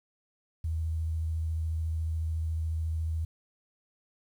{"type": "tone with vibrato", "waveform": "sine", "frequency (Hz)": 80.4, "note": "E2", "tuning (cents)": -43, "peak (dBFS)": -28, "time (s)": [0.64, 3.25], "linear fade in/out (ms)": 5, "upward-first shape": "square", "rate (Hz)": 14, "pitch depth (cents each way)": 14, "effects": ["10-bit"]}